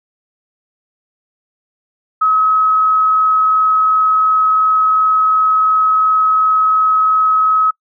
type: tone with frequency modulation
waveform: sine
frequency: 1279 Hz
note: D#6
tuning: 47 cents sharp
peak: -9 dBFS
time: 2.21-7.71 s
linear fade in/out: 10 ms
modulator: 22.8 Hz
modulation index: 0.23
effects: noise-tail reverb RT60 0.1 s tail -26 dB re dry